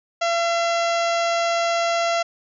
harmonic tone with a mistuned harmonic, 679 Hz, F5, 49 cents flat, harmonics 1 / 2 / 3 / 4 / 5 / 6 / 7 / 8 / 9 / 10, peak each -20 / -26 / -30 / -32 / -34 / -36 / -37 / -38 / -39 / -40 dBFS, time 0.21-2.23 s, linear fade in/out 10 ms, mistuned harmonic 5, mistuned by -47 cents, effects none

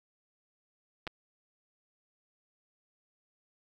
clicks, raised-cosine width 0.3 ms, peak -22 dBFS, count 2, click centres 1.069 / 1.075 s, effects 10-bit

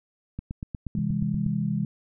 click train, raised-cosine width 5 ms, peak -20 dBFS, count 10, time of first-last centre 0.39-1.464 s, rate 8.38 Hz
sine chord, C augmented, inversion none, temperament just, 130.81 / 163.52 / 204.4 Hz, C3 / E3 / G#3, 0 / -14 / -27 cents, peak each -30 / -28 / -27 dBFS, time 0.95-1.85 s, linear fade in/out 2 ms
effects none

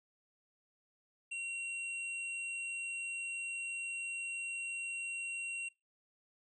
sine tone with tanh clipping, 2743 Hz, F7, 32 cents flat, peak -39 dBFS, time 1.31-5.69 s, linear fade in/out 10 ms, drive 16 dB, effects noise-tail reverb RT60 0.2 s tail -21 dB re dry + resampled to 22050 Hz

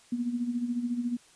sine tone with tremolo, 241 Hz, B3, 42 cents flat, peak -25 dBFS, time 0.12-1.17 s, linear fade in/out 5 ms, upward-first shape sine, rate 14 Hz, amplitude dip 65%, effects white hiss -58 dBFS RMS until 1.35 s + resampled to 22050 Hz

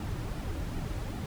brown noise with flanger, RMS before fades -35 dBFS, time 0-1.26 s, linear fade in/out 2 ms, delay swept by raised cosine 1.8 to 4.7 ms, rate 2.6 Hz, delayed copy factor -0.6, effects none

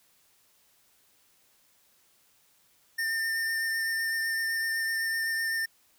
square tone with vibrato, 1807 Hz, A6, 46 cents sharp, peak -28 dBFS, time 2.98-5.66 s, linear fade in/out 10 ms, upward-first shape sine, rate 7.9 Hz, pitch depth 14 cents each way, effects white hiss -65 dBFS RMS until 5.98 s

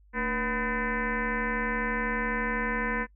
sine tone with frequency modulation, 1004 Hz, B5, 28 cents sharp, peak -26 dBFS, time 0.13-3.07 s, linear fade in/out 50 ms, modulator 260 Hz, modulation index 4.1, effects noise-tail reverb RT60 0.1 s tail -25 dB re dry + added 50 Hz sine -55 dBFS peak until 3.15 s

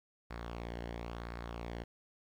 sawtooth tone with flanger, 58.27 Hz, A#1, in tune, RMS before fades -43 dBFS, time 0.3-1.84 s, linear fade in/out 10 ms, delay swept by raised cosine 0.32 to 0.83 ms, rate 0.97 Hz, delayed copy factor -0.5, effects low-pass 4000 Hz 12 dB/octave + 11-bit

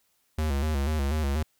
square tone with vibrato, 73.42 Hz, D2, in tune, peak -25 dBFS, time 0.38-1.43 s, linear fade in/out 5 ms, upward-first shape square, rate 4.1 Hz, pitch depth 95 cents each way, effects white hiss -70 dBFS RMS until 1.59 s

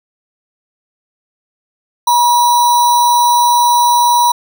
sine tone with sample-and-hold, 961 Hz, B5, 48 cents flat, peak -7 dBFS, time 2.07-4.32 s, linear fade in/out 5 ms, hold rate 4900 Hz, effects none

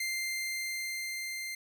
sawtooth tone with level ramp, 2093 Hz, C7, in tune, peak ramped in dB -28 to -33 dBFS, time 0-1.55 s, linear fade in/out 5 ms, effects none

